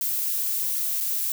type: noise with dropouts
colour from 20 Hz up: violet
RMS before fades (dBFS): -26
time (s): 0.01-1.32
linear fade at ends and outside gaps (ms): 1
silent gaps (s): 1.004-1.008
effects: none